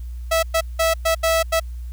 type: tone bursts at uneven times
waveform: sawtooth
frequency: 654 Hz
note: E5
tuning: 14 cents flat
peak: -12 dBFS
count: 6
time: 0.31-0.43 / 0.54-0.61 / 0.79-0.94 / 1.05-1.15 / 1.23-1.43 / 1.52-1.6 s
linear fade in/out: 10 ms
effects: added 60 Hz sine -28 dBFS peak until 1.92 s + white hiss -57 dBFS RMS until 1.92 s